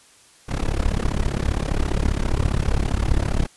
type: noise with amplitude modulation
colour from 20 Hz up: brown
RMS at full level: -17 dBFS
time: 0.48-3.47 s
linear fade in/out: 20 ms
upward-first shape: sine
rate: 35 Hz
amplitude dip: 95%
effects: white hiss -52 dBFS RMS until 3.56 s + resampled to 24000 Hz